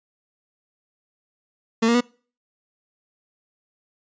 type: tone with pitch steps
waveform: 30% pulse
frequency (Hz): 226.1 / 234.8 / 243.7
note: A3 / A#3 / B3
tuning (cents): +47 / +13 / -23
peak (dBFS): -13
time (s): 1.82-2.009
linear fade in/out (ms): 10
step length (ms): 63
effects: noise-tail reverb RT60 0.4 s tail -25 dB re dry + resampled to 16000 Hz